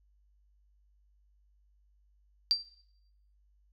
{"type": "tone with exponential decay", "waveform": "sine", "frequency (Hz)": 4699, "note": "D8", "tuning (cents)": 0, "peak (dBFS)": -19, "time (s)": [2.51, 2.65], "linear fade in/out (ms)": 0, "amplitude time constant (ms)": 30, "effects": ["noise-tail reverb RT60 0.8 s tail -20 dB re dry", "added 50 Hz sine -64 dBFS peak until 3.72 s"]}